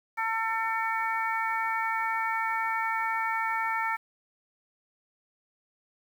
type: harmonic tone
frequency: 449 Hz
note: A4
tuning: 35 cents sharp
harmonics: 2 / 3 / 4 / 5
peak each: -30 / -32 / -33 / -34 dBFS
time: 0.17-3.97 s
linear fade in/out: 20 ms
effects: 9-bit